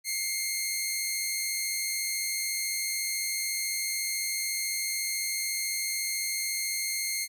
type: tone pair together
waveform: 10% pulse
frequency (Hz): 2106 / 2200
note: C7 / C#7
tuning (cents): +11 / -14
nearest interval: minor second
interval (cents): 75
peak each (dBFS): -21 / -25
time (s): 0.04-7.28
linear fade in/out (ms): 50
effects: none